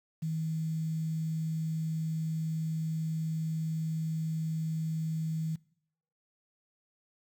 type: tone with quantisation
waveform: sine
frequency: 159.6 Hz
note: D#3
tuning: 44 cents sharp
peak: -30 dBFS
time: 0.22-5.56 s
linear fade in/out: 10 ms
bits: 9
effects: noise-tail reverb RT60 0.7 s tail -23 dB re dry